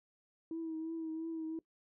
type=tone with vibrato; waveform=sine; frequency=323.3 Hz; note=E4; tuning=34 cents flat; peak=-36 dBFS; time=0.51-1.59 s; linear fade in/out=2 ms; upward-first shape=triangle; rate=2.9 Hz; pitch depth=38 cents each way; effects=noise-tail reverb RT60 0.1 s tail -20 dB re dry + tanh soft clip ceiling -33 dBFS